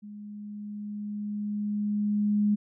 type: tone with level ramp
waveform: sine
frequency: 207.7 Hz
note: G#3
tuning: in tune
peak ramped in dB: -40 to -20 dBFS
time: 0.02-2.56 s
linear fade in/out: 20 ms
effects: none